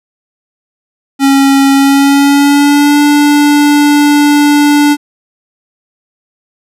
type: tone with pitch glide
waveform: square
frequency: 274.1 to 292.1 Hz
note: C#4 to D4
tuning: -19 to -9 cents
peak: -5 dBFS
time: 1.19-4.97 s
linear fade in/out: 50 ms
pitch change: +110 cents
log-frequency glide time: 1.73-3.01 s
effects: resampled to 32000 Hz